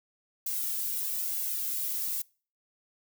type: noise with flanger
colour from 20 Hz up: violet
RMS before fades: -32 dBFS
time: 0.46-2.22 s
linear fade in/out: 5 ms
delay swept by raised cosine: 1.6 to 2.27 ms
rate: 1.1 Hz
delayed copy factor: -0.9
effects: noise-tail reverb RT60 0.4 s tail -25 dB re dry